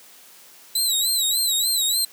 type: tone with vibrato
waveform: 20% pulse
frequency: 3951 Hz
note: B7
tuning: in tune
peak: -13 dBFS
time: 0.75-2.05 s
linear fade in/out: 5 ms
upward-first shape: sine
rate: 3.4 Hz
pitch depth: 100 cents each way
effects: white hiss -48 dBFS RMS until 2.12 s + high-pass 200 Hz 12 dB/octave